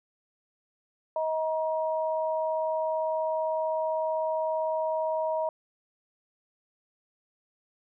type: tone pair together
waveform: sine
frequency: 633.4 / 949 Hz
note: D#5 / A#5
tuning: +31 / +31 cents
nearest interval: perfect fifth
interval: 700 cents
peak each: -27 / -31 dBFS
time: 1.16-5.49 s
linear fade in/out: 2 ms
effects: none